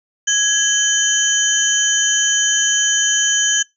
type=tone cluster; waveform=sine; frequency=1663 / 3078 / 6020 / 6680 Hz; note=G#6 / G7 / F#8 / G#8; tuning=+2 / -32 / +29 / +9 cents; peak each=-19 dBFS; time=0.27-3.63 s; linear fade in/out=10 ms; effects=noise-tail reverb RT60 0.2 s tail -24 dB re dry